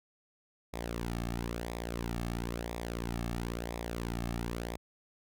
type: tone with flanger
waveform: sawtooth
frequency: 58.27 Hz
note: A#1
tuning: in tune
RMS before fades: -37 dBFS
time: 0.73-4.77 s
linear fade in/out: 10 ms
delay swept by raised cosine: 0.67 to 2.07 ms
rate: 0.99 Hz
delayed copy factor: -0.65
effects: none